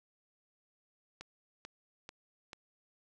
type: click train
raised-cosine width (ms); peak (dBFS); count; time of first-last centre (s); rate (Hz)
0.2; -28; 4; 1.21-2.532; 2.27
effects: none